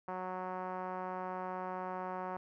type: tone with low-pass filter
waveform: 5% pulse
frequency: 184.3 Hz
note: F#3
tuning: 7 cents flat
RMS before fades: -40 dBFS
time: 0.08-2.37 s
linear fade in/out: 2 ms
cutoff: 950 Hz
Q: 1.7
effects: none